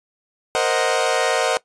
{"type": "chord", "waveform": "sawtooth", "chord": "C half-diminished seventh", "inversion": "third", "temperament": "equal", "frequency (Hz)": [466.2, 523.3, 622.3, 740], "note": ["Bb4", "C5", "Eb5", "Gb5"], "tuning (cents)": [0, 0, 0, 0], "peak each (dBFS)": -19, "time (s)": [0.55, 1.57], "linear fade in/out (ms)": 0, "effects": ["noise-tail reverb RT60 0.1 s tail -19 dB re dry", "resampled to 22050 Hz"]}